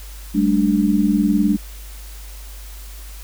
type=chord; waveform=sine; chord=G suspended second; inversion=none; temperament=equal with one note detuned; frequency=196 / 215.7 / 293.7 Hz; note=G3 / A3 / D4; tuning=0 / -34 / 0 cents; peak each=-18 dBFS; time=0.34-1.57 s; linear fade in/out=20 ms; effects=added 50 Hz sine -33 dBFS peak until 3.23 s + white hiss -42 dBFS RMS until 3.23 s